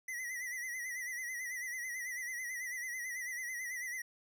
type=tone with vibrato; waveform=square; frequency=1975.5 Hz; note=B6; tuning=in tune; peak=-39 dBFS; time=0.08-4.02 s; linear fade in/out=5 ms; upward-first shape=sine; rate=9.1 Hz; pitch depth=76 cents each way; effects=none